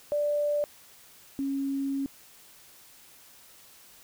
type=tone pair in turn; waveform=sine; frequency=587.3 / 274.6 Hz; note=D5 / C#4; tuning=0 / -16 cents; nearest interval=octave + minor second; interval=1316 cents; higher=first; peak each=-24 / -27 dBFS; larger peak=first; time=0.12-0.64 / 1.39-2.06 s; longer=second; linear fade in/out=0 ms; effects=white hiss -54 dBFS RMS until 4.03 s